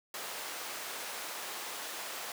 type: high-pass noise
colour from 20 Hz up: pink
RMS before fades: -41 dBFS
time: 0.14-2.32 s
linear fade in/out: 2 ms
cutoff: 600 Hz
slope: 12 dB/octave
effects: none